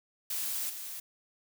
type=noise with level steps; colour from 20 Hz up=blue; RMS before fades=-34 / -41 dBFS; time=0.3-1 s; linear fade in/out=5 ms; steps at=0.69 s; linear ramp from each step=10 ms; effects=none